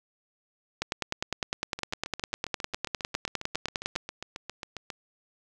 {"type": "two click trains", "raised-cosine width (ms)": 0.2, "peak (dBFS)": [-19, -11], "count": [24, 32], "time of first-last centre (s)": [[1.79, 4.902], [0.82, 3.961]], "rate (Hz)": [7.39, 9.87], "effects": []}